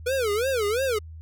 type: tone with vibrato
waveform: square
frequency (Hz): 469.7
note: A#4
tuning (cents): +13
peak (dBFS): -23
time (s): 0.06-0.99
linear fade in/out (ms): 10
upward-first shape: sine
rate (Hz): 2.9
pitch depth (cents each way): 250
effects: added 80 Hz sine -38 dBFS peak until 1.21 s